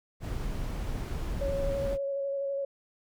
brown noise, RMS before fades -33 dBFS, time 0.2-1.98 s, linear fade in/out 50 ms
sine tone with vibrato, 554.4 Hz, C#5, in tune, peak -29 dBFS, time 1.41-2.65 s, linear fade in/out 5 ms, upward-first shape square, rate 12 Hz, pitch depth 13 cents each way
effects none

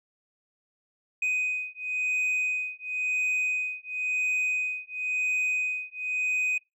sine beating tone pair, 2501 / 2501.96 Hz, D#7 / D#7, +8 / +9 cents, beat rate 0.96 Hz, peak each -27 dBFS, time 1.22-6.58 s, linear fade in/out 5 ms, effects noise-tail reverb RT60 0.2 s tail -26 dB re dry + tanh soft clip ceiling -23 dBFS

